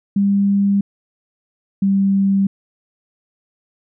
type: tone pair in turn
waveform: sine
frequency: 199.5 / 195.96 Hz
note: G3 / G3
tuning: +31 / 0 cents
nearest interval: unison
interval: 31 cents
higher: first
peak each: -12 dBFS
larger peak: neither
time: 0.16-0.81 / 1.82-2.47 s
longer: neither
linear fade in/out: 5 ms
effects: none